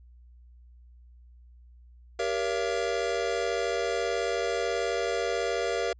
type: chord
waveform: square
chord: G diminished seventh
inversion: none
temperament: just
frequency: 392 / 470.4 / 564.5 / 677.4 Hz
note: G4 / Bb4 / Db5 / Fb5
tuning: 0 / +16 / +31 / +47 cents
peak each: -34 / -31 / -35 / -33 dBFS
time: 2.19-5.93 s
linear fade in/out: 5 ms
effects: added 60 Hz sine -50 dBFS peak until 5.99 s + resampled to 16000 Hz